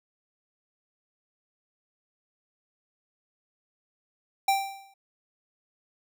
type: tone with exponential decay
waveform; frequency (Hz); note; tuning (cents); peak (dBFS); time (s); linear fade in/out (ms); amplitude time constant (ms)
square; 784; G5; 0; -19; 4.48-4.94; 5; 100
effects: none